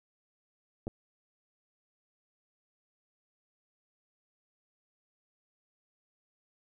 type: clicks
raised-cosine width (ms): 2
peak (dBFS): -24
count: 2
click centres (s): 0.87 / 0.879
effects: none